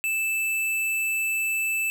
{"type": "tone", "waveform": "square", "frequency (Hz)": 2637, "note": "E7", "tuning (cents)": 0, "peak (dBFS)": -24, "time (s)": [0.04, 1.9], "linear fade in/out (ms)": 0, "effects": []}